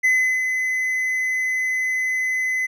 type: tone with ADSR envelope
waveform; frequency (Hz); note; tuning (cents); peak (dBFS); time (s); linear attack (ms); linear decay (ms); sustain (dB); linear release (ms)
triangle; 2028; B6; +45; -12; 0.03-2.67; 18; 360; -6; 18
effects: none